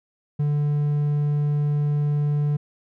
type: tone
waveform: triangle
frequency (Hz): 146.83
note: D3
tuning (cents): 0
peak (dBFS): -17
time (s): 0.39-2.57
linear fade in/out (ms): 10
effects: none